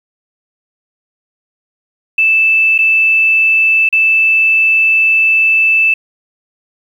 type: tone with dropouts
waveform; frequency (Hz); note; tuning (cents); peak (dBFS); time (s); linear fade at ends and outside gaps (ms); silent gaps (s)
sine; 2637; E7; 0; -7; 2.18-5.94; 5; 2.78-2.787 / 3.89-3.926
effects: 7-bit